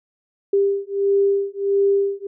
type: beating tone pair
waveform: sine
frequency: 396.8 / 398.3 Hz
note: G4 / G4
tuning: +21 / +28 cents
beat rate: 1.5 Hz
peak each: -19 dBFS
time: 0.53-2.27 s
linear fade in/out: 5 ms
effects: none